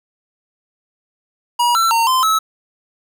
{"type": "tone with pitch steps", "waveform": "square", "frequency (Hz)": [960, 1342, 917, 1034, 1297], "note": ["B5", "E6", "A#5", "C6", "E6"], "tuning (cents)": [-49, 31, -29, -21, -28], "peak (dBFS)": -13, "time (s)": [1.59, 2.39], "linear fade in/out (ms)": 10, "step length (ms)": 160, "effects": ["8-bit"]}